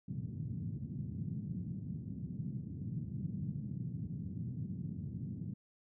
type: band-pass noise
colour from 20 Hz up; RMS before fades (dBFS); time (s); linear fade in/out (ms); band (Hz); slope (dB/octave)
pink; -41; 0.08-5.54; 5; 110 to 200; 24
effects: none